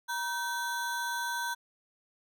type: ring-modulated tone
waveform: square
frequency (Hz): 1244.5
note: D#6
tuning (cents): 0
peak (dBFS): -29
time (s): 0.08-1.55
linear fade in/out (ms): 20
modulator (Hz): 293
effects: none